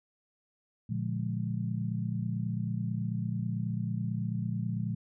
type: chord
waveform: sine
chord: Bb dominant seventh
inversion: none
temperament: just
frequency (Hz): 116.54 / 145.68 / 174.81 / 209.8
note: Bb2 / D3 / F3 / Ab3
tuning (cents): 0 / -14 / +2 / +18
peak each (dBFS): -33 / -39 / -35 / -37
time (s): 0.89-4.95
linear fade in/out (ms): 10
effects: none